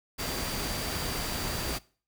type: tone in noise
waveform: sine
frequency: 4699 Hz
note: D8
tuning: in tune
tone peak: -41 dBFS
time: 0.18-1.79 s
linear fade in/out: 20 ms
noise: pink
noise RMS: -33 dBFS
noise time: 0.18-1.79 s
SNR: -11 dB
effects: noise-tail reverb RT60 0.4 s tail -21 dB re dry